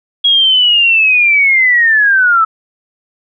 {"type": "linear sweep", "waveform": "sine", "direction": "down", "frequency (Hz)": [3322, 1293], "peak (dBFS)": -6, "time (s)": [0.24, 2.45], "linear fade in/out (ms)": 10, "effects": []}